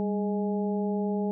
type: harmonic tone with a mistuned harmonic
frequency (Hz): 208.4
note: G#3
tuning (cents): +6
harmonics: 1 / 2 / 3 / 4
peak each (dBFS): -27 / -31 / -38 / -38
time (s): 0-1.31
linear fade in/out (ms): 0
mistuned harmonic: 1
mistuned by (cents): -80
effects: none